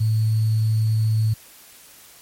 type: tone with sample-and-hold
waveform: sine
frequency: 110 Hz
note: A2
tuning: in tune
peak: -16 dBFS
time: 0-1.34 s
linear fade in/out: 10 ms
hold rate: 4410 Hz
effects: white hiss -47 dBFS RMS until 2.21 s + MP3 64 kbps